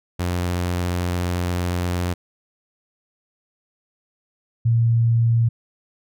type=tone pair in turn; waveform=sawtooth / sine; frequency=88.6 / 115.91 Hz; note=F2 / A#2; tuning=+25 / -9 cents; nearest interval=perfect fourth; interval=466 cents; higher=second; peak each=-17 / -14 dBFS; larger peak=second; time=0.19-2.14 / 4.65-5.49 s; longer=first; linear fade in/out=10 ms; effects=none